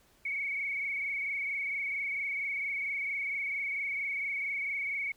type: tone with frequency modulation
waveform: sine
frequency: 2234 Hz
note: C#7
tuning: 13 cents sharp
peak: -31 dBFS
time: 0.25-5.12 s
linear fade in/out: 5 ms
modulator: 24.4 Hz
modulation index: 2.7
effects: pink hiss -65 dBFS RMS until 5.16 s